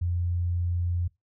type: tone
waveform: sine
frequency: 87.31 Hz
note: F2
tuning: in tune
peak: -24 dBFS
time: 0.01-1.08 s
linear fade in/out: 10 ms
effects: noise-tail reverb RT60 0.2 s tail -23 dB re dry